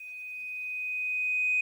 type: tone with level ramp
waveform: sine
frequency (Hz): 2500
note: D#7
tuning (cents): +8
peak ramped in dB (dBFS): -40 to -22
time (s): 0-1.61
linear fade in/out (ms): 5
effects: tanh soft clip ceiling -18 dBFS + 10-bit